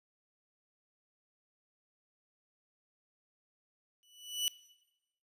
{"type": "tone with exponential growth", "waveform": "sawtooth", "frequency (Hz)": 2962, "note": "F#7", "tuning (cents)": 1, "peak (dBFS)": -24, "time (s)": [4.03, 4.48], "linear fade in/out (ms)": 0, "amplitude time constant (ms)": 96, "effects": ["noise-tail reverb RT60 1.0 s tail -20 dB re dry", "resampled to 32000 Hz"]}